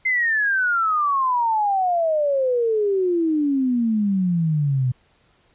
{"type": "exponential sweep", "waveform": "sine", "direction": "down", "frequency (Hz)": [2093, 123.47], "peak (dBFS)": -17, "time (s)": [0.05, 4.92], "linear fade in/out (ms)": 10, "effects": ["pink hiss -60 dBFS RMS until 5.54 s", "resampled to 8000 Hz"]}